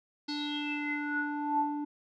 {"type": "tone with low-pass filter sweep", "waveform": "square", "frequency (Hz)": 293.7, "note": "D4", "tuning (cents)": 0, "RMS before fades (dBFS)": -33, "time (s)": [0.28, 1.85], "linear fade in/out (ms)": 10, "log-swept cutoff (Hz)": [4600, 630], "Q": 9.8, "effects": []}